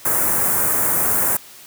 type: band-stop noise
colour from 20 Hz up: white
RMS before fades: -18 dBFS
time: 0.05-1.37 s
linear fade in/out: 5 ms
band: 1700 to 8400 Hz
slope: 24 dB/octave
effects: white hiss -42 dBFS RMS until 1.66 s + high-pass 80 Hz 12 dB/octave